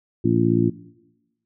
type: harmonic tone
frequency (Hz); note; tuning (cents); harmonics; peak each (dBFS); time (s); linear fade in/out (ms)
57.2; A#1; -32; 2 / 3 / 4 / 5 / 6; -23 / -24 / -22 / -22 / -21; 0.24-0.7; 10
effects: noise-tail reverb RT60 1.0 s tail -19 dB re dry